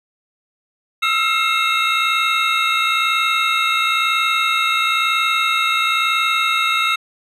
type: tone cluster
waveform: triangle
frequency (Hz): 1296 / 1357 / 2143 / 2677 / 3762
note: E6 / E6 / C7 / E7 / A#7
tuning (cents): -30 / +50 / +41 / +26 / +15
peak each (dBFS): -20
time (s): 1.02-6.96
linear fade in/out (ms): 10
effects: resampled to 32000 Hz